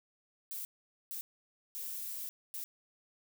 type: noise bursts at uneven times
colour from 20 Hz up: violet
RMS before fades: -41 dBFS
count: 4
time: 0.51-0.65 / 1.11-1.21 / 1.75-2.29 / 2.54-2.64 s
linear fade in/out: 0 ms
effects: none